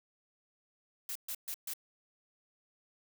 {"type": "noise bursts", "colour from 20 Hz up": "blue", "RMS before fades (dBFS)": -39, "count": 4, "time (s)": [1.09, 1.736], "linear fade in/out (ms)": 2, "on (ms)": 64, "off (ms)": 130, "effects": []}